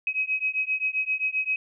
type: beating tone pair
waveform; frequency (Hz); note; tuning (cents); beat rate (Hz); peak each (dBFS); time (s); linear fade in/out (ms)
sine; 2537 / 2544.6; D#7 / D#7; +33 / +38; 7.6; -27 / -27; 0.07-1.56; 2
effects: none